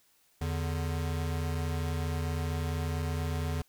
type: tone pair together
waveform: square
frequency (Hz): 82.44 / 146.9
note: E2 / D3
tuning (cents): +1 / +1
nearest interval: minor seventh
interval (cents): 1000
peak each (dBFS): -32 / -36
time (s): 0.41-3.62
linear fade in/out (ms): 5
effects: white hiss -67 dBFS RMS until 3.68 s